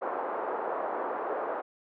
pink band-pass noise, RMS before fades -33 dBFS, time 0.01-1.62 s, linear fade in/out 20 ms, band 410 to 1200 Hz, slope 24 dB/octave, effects none

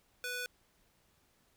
square tone with high-pass filter, 493.9 Hz, B4, in tune, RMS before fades -39 dBFS, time 0.24-0.46 s, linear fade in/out 0 ms, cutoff 1200 Hz, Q 0.95, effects pink hiss -71 dBFS RMS until 1.56 s

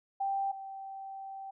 sine tone pair in turn, 785 / 777.8 Hz, G5 / G5, +2 / -14 cents, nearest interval unison, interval 16 cents, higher first, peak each -29 / -40 dBFS, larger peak first, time 0.2-0.52 / 0.52-1.51 s, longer second, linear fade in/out 10 ms, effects none

